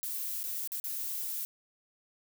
violet noise with dropouts, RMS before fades -36 dBFS, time 0.03-1.45 s, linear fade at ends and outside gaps 0 ms, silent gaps 0.431-0.439 / 0.675-0.719 / 0.799-0.841 s, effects none

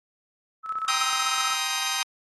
sine tone with tremolo, 1300 Hz, E6, 24 cents flat, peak -25 dBFS, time 0.63-1.58 s, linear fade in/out 50 ms, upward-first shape square, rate 16 Hz, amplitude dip 60%
10% pulse chord, C minor seventh, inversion second, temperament just, 784.9 / 941.9 / 1046.5 / 1255.8 Hz, G5 / Bb5 / C6 / Eb6, +2 / +18 / 0 / +16 cents, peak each -25 / -25 / -26 / -21 dBFS, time 0.88-2.03 s, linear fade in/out 2 ms
effects AAC 32 kbps

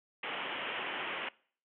white low-pass noise, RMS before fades -38 dBFS, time 0.23-1.29 s, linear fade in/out 5 ms, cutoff 3200 Hz, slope 96 dB/octave, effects noise-tail reverb RT60 0.5 s tail -23 dB re dry + high-pass 300 Hz 12 dB/octave

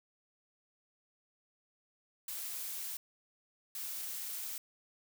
blue noise bursts at uneven times, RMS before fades -41 dBFS, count 2, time 2.28-2.97 / 3.75-4.58 s, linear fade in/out 2 ms, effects none

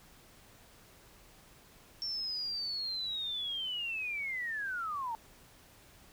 sine linear sweep, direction down, 5460 to 880 Hz, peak -34 dBFS, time 2.02-5.15 s, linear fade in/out 0 ms, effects pink hiss -59 dBFS RMS until 6.12 s

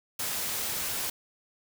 white noise, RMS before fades -32 dBFS, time 0.19-1.1 s, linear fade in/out 5 ms, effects none

